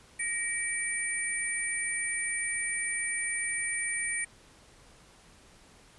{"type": "tone cluster", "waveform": "sine", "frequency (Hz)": [1877, 2299, 8990], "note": ["A#6", "D7", "C#9"], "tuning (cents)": [11, -37, 23], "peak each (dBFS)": [-35, -35, -32], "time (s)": [0.19, 4.25], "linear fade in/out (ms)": 10, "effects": ["pink hiss -57 dBFS RMS until 5.98 s", "resampled to 24000 Hz"]}